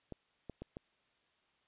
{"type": "clicks", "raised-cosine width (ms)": 2, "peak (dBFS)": -30, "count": 4, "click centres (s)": [0.123, 0.497, 0.62, 0.769], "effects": ["white hiss -74 dBFS RMS until 1.67 s", "resampled to 8000 Hz"]}